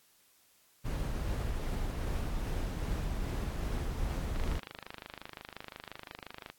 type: noise with tremolo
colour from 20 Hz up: brown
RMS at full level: -33 dBFS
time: 0.84-4.6 s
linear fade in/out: 20 ms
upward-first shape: triangle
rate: 2.5 Hz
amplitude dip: 25%
type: click train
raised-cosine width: 0.3 ms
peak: -26 dBFS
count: 56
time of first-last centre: 4.36-6.5 s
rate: 25.7 Hz
effects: white hiss -66 dBFS RMS until 6.58 s + AAC 64 kbps